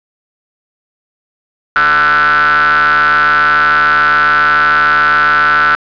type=ring-modulated tone; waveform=square; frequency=76.5 Hz; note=D#2; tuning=29 cents flat; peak=-5 dBFS; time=1.76-5.75 s; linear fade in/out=0 ms; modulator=1420 Hz; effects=resampled to 11025 Hz + 7-bit